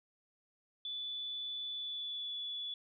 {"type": "tone with pitch glide", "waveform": "sine", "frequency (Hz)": [3473, 3431], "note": ["A7", "A7"], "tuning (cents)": [-23, -44], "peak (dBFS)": -38, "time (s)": [0.85, 2.74], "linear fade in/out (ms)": 2, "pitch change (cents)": -21, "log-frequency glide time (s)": [1.71, 2.35], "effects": []}